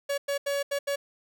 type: tone bursts at uneven times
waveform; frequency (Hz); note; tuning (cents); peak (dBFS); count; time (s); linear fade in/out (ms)
45% pulse; 564; C#5; +30; -26; 5; 0.09-0.18 / 0.28-0.38 / 0.46-0.63 / 0.71-0.79 / 0.87-0.96; 10
effects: none